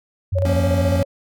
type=tone with vibrato; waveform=sine; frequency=90.6 Hz; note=F#2; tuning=36 cents flat; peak=-17 dBFS; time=0.32-1.03 s; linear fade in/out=10 ms; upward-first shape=sine; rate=12 Hz; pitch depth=110 cents each way
type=tone with tremolo; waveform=sine; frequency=556 Hz; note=C#5; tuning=5 cents sharp; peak=-18 dBFS; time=0.35-1.05 s; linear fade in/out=20 ms; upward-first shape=square; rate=14 Hz; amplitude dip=65%
type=chord; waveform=square; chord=Bb minor; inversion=second; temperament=equal; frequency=174.61 / 233.1 / 277.2 Hz; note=F3 / Bb3 / Db4; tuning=0 / 0 / 0 cents; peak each=-27 / -29 / -27 dBFS; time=0.45-1.03 s; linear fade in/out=2 ms
effects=none